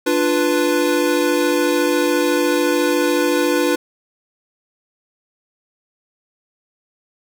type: chord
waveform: square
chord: B diminished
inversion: first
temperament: equal with one note detuned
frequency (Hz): 295.2 / 349.2 / 493.9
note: D4 / F4 / B4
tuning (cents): +9 / 0 / 0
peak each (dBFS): -20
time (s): 0.06-3.76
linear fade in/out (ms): 10
effects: none